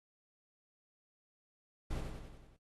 brown noise with echo, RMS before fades -37 dBFS, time 1.9-2.01 s, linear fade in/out 10 ms, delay 93 ms, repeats 6, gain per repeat -4 dB, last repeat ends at 2.568 s, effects AAC 32 kbps

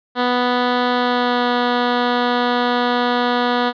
10% pulse tone with pitch glide, 246.7 to 244.1 Hz, B3 to B3, -2 to -20 cents, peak -7 dBFS, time 0.15-3.73 s, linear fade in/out 50 ms, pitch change -18 cents, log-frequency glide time 0.92-1.48 s, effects resampled to 11025 Hz

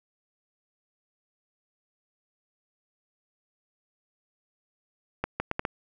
accelerating click train, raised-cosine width 0.5 ms, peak -12 dBFS, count 5, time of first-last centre 5.24-5.652 s, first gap 160 ms, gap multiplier 0.71, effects none

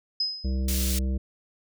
sine tone with exponential decay, 5060 Hz, D#8, 28 cents sharp, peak -21 dBFS, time 0.2-0.66 s, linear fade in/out 5 ms, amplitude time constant 100 ms
harmonic tone, 65.41 Hz, C2, in tune, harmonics 1 / 3 / 5 / 7 / 9, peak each -24 / -32 / -40 / -45 / -47 dBFS, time 0.44-1.18 s, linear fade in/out 10 ms
pink high-pass noise, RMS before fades -31 dBFS, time 0.68-0.99 s, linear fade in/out 5 ms, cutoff 4000 Hz, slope 12 dB/octave
effects none

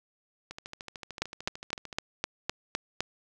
two click trains, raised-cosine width 0.2 ms, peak -11 / -23 dBFS, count 8 / 20, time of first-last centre 1.22-3.006 / 0.51-1.928 s, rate 3.92 / 13.4 Hz, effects none

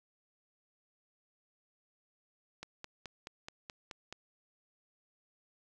click train, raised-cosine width 0.2 ms, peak -26 dBFS, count 8, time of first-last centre 2.63-4.126 s, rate 4.68 Hz, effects none

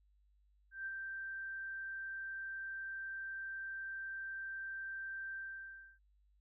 sine tone with ADSR envelope, 1568 Hz, G6, in tune, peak -38 dBFS, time 0.71-5.99 s, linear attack 150 ms, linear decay 39 ms, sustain -3 dB, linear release 640 ms, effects added 50 Hz sine -68 dBFS peak until 6.4 s

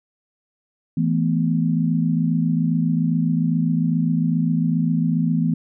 sine chord, E suspended fourth, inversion none, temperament just, 164.81 / 219.8 / 247.2 Hz, E3 / A3 / B3, 0 / -2 / +2 cents, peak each -19 / -24 / -22 dBFS, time 0.97-5.54 s, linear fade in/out 5 ms, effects none

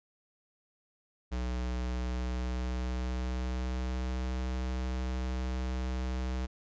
square tone with pitch glide, 61.74 to 63.37 Hz, B1 to B1, 0 to +45 cents, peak -32 dBFS, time 1.31-6.47 s, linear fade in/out 20 ms, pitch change +45 cents, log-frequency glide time 1.82-4.3 s, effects resampled to 16000 Hz

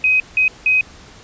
sine tone bursts at uneven times, 2520 Hz, D#7, 21 cents sharp, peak -11 dBFS, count 3, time 0.04-0.2 / 0.37-0.48 / 0.66-0.81 s, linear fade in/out 2 ms, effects pink hiss -42 dBFS RMS until 1.23 s + resampled to 16000 Hz

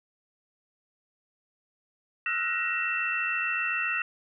sine tone cluster, 1299 / 1386 / 1480 / 1889 / 2683 Hz, E6 / F6 / F#6 / A#6 / E7, -26 / -14 / 0 / +22 / +30 cents, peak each -37 / -36 / -36 / -31 / -29 dBFS, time 2.26-4.02 s, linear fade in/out 2 ms, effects none

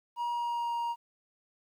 triangle tone with pitch glide, 953 to 941 Hz, A#5 to A#5, +38 to +16 cents, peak -28 dBFS, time 0.16-0.96 s, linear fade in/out 50 ms, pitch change -22 cents, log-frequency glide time 0.31-0.73 s, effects 11-bit

